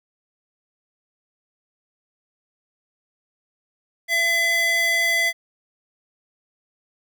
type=tone with high-pass filter; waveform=square; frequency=674 Hz; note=E5; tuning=38 cents sharp; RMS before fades=-20 dBFS; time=4.08-5.33 s; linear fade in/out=50 ms; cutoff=1600 Hz; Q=5.5; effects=none